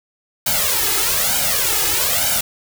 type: noise with flanger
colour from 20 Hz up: white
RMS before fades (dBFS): -18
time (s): 0.46-2.41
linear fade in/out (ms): 5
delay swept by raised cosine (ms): 1.3 to 2.4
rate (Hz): 1.1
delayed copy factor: +0.9
effects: none